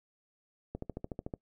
click train, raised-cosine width 2 ms, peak -24 dBFS, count 9, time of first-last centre 0.75-1.338 s, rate 13.6 Hz, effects noise-tail reverb RT60 0.1 s tail -22 dB re dry

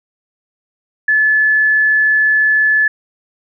sine tone, 1727 Hz, A6, 33 cents flat, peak -9 dBFS, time 1.08-2.88 s, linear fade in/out 5 ms, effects none

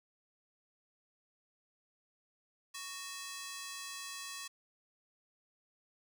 10% pulse ring-modulated tone, 1480 Hz, F#6, in tune, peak -31 dBFS, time 2.74-4.48 s, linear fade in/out 10 ms, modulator 366 Hz, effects none

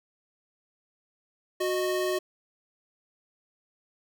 square tone pair together, 366.9 / 617 Hz, F#4 / D#5, -15 / -15 cents, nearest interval major sixth, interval 900 cents, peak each -28 / -31 dBFS, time 1.6-2.19 s, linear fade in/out 10 ms, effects none

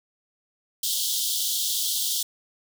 pink high-pass noise, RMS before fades -26 dBFS, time 0.83-2.23 s, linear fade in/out 5 ms, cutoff 3100 Hz, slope 96 dB/octave, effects none

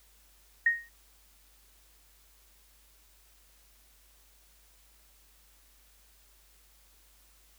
sine tone with exponential decay, 1864.7 Hz, A#6, in tune, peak -18 dBFS, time 0.66-0.89 s, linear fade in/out 5 ms, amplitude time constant 49 ms, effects added 50 Hz sine -63 dBFS peak until 7.58 s + white hiss -63 dBFS RMS until 7.58 s

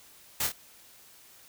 white noise with echo, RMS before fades -29 dBFS, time 0.4-0.47 s, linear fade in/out 5 ms, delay 26 ms, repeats 2, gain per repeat -5 dB, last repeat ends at 0.522 s, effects white hiss -55 dBFS RMS until 1.48 s

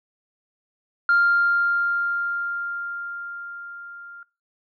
sine tone with level ramp, 1396.9 Hz, F6, in tune, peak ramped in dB -13 to -39 dBFS, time 1.09-4.23 s, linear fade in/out 2 ms, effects noise-tail reverb RT60 0.3 s tail -21 dB re dry + tanh soft clip ceiling -11 dBFS

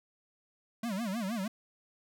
square tone with vibrato, 211.4 Hz, G#3, 31 cents sharp, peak -33 dBFS, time 0.83-1.48 s, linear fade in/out 5 ms, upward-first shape sine, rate 6.4 Hz, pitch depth 220 cents each way, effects none

